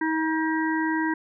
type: harmonic tone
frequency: 318.1 Hz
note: D#4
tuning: 38 cents sharp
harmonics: 1 / 3 / 5 / 6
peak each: -24 / -29 / -31 / -32 dBFS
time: 0.01-1.14 s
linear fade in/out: 5 ms
effects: none